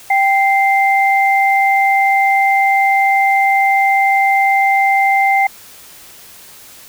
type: tone pair together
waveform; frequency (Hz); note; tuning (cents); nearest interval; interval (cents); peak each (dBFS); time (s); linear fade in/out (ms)
sine; 784 / 2087; G5 / C7; 0 / -5; octave + perfect fourth; 1695; -11 / -14; 0.1-5.47; 5
effects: white hiss -39 dBFS RMS until 6.88 s